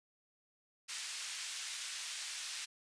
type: band-pass noise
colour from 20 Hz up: white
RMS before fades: -43 dBFS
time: 0.88-2.66 s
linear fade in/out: 20 ms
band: 1800 to 7200 Hz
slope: 12 dB/octave
effects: resampled to 22050 Hz